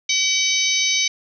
harmonic tone, 761 Hz, F#5, 48 cents sharp, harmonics 3 / 4 / 5 / 6 / 7 / 8, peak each -22 / -26 / -23 / -27 / -27 / -22 dBFS, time 0.09-1.08 s, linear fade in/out 5 ms, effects none

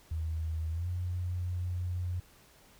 sine tone with pitch glide, 80.1 to 89.39 Hz, E2 to F2, -49 to +41 cents, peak -31 dBFS, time 0.11-2.2 s, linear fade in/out 5 ms, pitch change +190 cents, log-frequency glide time 0.71-0.88 s, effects pink hiss -60 dBFS RMS until 2.79 s

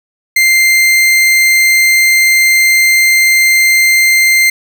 40% pulse tone, 2093 Hz, C7, in tune, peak -5 dBFS, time 0.36-4.5 s, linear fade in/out 5 ms, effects none

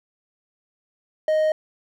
triangle tone, 622.3 Hz, D#5, in tune, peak -15 dBFS, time 1.28-1.52 s, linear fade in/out 2 ms, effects none

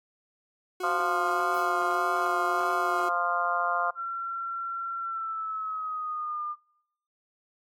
40% pulse tone with vibrato, 366.1 Hz, F#4, 18 cents flat, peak -32 dBFS, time 0.8-3.09 s, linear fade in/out 5 ms, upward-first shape sine, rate 1.7 Hz, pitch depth 20 cents each way
harmonic tone, 174.61 Hz, F3, in tune, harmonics 3 / 4 / 5 / 6 / 7 / 8, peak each -38 / -30 / -41 / -30 / -30 / -31 dBFS, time 0.83-3.91 s, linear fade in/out 10 ms
violet noise with exponential decay, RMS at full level -44 dBFS, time 1.54-1.94 s, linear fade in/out 1 ms, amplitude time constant 85 ms
sine tone with pitch glide, 1361 to 1205.5 Hz, F6 to D6, -45 to +45 cents, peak -30 dBFS, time 3.95-6.56 s, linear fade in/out 50 ms, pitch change -210 cents, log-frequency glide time 4.99-6.43 s
effects noise-tail reverb RT60 0.8 s tail -24 dB re dry + AAC 64 kbps

